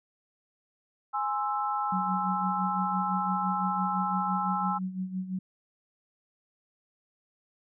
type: chord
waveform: sine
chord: Ab augmented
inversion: none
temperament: equal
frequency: 830.6 / 1046.5 / 1318.5 Hz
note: Ab5 / C6 / E6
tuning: 0 / 0 / 0 cents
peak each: -30 / -34 / -31 dBFS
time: 1.13-4.79 s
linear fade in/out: 20 ms
type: tone with tremolo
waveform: sine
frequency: 186.3 Hz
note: F#3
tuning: 12 cents sharp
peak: -28 dBFS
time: 1.92-5.39 s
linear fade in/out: 5 ms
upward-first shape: sine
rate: 5.9 Hz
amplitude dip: 70%
effects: none